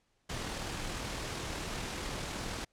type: noise with amplitude modulation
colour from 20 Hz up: pink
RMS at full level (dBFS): -37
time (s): 0.29-2.65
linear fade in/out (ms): 10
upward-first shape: sine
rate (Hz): 39.7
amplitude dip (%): 25
effects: pink hiss -75 dBFS RMS until 2.72 s + low-pass 8000 Hz 12 dB/octave